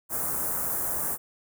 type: band-stop noise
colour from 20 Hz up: white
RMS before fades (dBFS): -29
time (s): 0.09-1.18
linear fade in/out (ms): 50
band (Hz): 1400 to 8500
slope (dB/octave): 24
effects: none